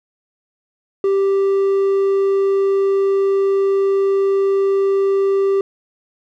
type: tone with hard clipping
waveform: sine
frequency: 392 Hz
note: G4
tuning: in tune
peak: -14 dBFS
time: 1.04-5.61 s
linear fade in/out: 2 ms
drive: 3 dB
effects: none